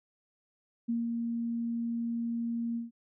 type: tone with ADSR envelope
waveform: sine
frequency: 233.1 Hz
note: A#3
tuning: in tune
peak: -27 dBFS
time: 0.88-2.91 s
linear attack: 16 ms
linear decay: 170 ms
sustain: -3 dB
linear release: 150 ms
effects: none